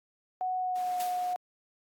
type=tone with pitch glide; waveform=sine; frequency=740 to 723.9 Hz; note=F#5 to F#5; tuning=0 to -38 cents; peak=-28 dBFS; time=0.41-1.36 s; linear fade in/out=0 ms; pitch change=-38 cents; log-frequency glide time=0.57-0.99 s
type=noise; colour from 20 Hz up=pink; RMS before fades=-48 dBFS; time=0.75-1.34 s; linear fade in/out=10 ms
type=noise with exponential decay; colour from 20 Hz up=white; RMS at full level=-38 dBFS; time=1-1.36 s; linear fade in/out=0 ms; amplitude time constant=78 ms
effects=high-pass 400 Hz 12 dB/octave + AAC 64 kbps